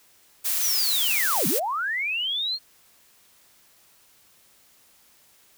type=noise; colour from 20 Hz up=blue; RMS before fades=-25 dBFS; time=0.44-1.6 s; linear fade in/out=20 ms
type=linear two-way sweep; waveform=sine; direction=down then up; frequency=6272 to 146.83 to 4320 Hz; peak=-24 dBFS; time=0.6-2.59 s; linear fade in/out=50 ms; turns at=1.47 s
effects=white hiss -58 dBFS RMS until 5.57 s